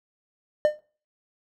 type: tone with exponential decay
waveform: triangle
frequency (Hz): 603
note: D5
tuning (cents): +46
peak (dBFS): -11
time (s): 0.65-0.79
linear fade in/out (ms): 0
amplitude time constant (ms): 29
effects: noise-tail reverb RT60 0.4 s tail -21 dB re dry